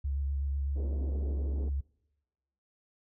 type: tone with vibrato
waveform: sine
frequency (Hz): 69.6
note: C#2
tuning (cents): +8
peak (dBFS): -29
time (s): 0.04-1.81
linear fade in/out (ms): 10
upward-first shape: square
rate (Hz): 8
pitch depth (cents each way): 21
type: band-pass noise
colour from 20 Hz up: pink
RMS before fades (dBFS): -45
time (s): 0.75-1.7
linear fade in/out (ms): 20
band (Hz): 200 to 490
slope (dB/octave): 24
effects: noise-tail reverb RT60 1.0 s tail -24 dB re dry